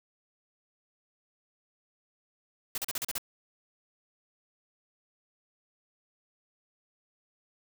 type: noise bursts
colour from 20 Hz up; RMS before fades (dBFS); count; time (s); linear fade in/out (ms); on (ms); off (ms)
white; -33; 7; 2.75-3.181; 2; 29; 38
effects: none